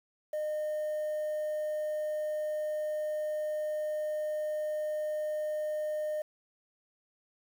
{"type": "tone", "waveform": "sine", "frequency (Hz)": 610, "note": "D#5", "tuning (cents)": -34, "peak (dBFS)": -28, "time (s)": [0.33, 6.22], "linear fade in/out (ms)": 5, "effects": ["tanh soft clip ceiling -30 dBFS", "9-bit"]}